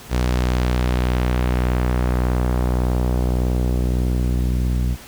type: tone with low-pass filter sweep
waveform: sawtooth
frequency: 61.74 Hz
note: B1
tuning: in tune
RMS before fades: -19 dBFS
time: 0.09-4.97 s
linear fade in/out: 50 ms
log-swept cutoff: 7900 to 200 Hz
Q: 0.82
effects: pink hiss -40 dBFS RMS until 5.07 s